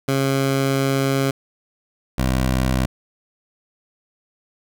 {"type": "tone pair in turn", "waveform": "15% pulse", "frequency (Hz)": [136.1, 64.23], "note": ["C#3", "C2"], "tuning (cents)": [-31, -31], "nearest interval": "octave + minor second", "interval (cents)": 1300, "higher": "first", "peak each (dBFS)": -11, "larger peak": "neither", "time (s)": [[0.08, 1.31], [2.18, 2.86]], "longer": "first", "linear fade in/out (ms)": 5, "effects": []}